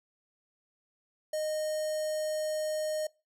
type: tone with notch filter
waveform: square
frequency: 617 Hz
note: D#5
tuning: 15 cents flat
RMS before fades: -32 dBFS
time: 1.33-3.07 s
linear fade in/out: 5 ms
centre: 2400 Hz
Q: 0.62
effects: noise-tail reverb RT60 0.3 s tail -24 dB re dry + low-pass 12000 Hz 12 dB/octave